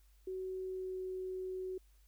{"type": "tone with pitch glide", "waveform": "sine", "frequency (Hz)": [374.8, 372.6], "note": ["F#4", "F#4"], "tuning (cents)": [22, 12], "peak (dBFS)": -38, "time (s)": [0.27, 1.78], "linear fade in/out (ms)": 5, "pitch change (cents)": -10, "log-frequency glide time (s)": [0.64, 0.97], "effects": ["added 50 Hz sine -62 dBFS peak until 2.07 s", "white hiss -74 dBFS RMS until 2.07 s"]}